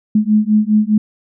sine beating tone pair, 210.6 / 215.5 Hz, G#3 / A3, +24 / -36 cents, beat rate 4.9 Hz, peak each -13 dBFS, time 0.15-0.98 s, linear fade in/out 5 ms, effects none

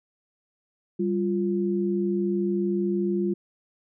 sine tone pair together, 195.98 / 349.2 Hz, G3 / F4, 0 / 0 cents, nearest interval minor seventh, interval 1000 cents, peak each -25 dBFS, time 0.99-3.34 s, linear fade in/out 10 ms, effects none

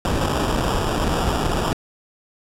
pink noise with sample-and-hold, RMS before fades -21 dBFS, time 0.05-1.73 s, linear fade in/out 0 ms, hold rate 2100 Hz, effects low-pass 11000 Hz 12 dB/octave

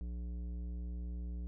sine tone with tanh clipping, 59.6 Hz, A#1, 39 cents sharp, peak -40 dBFS, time 0.01-1.47 s, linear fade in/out 0 ms, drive 12 dB, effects none

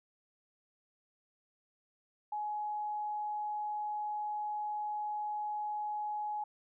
sine tone, 841 Hz, G#5, 22 cents sharp, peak -34 dBFS, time 2.32-6.44 s, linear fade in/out 5 ms, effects none

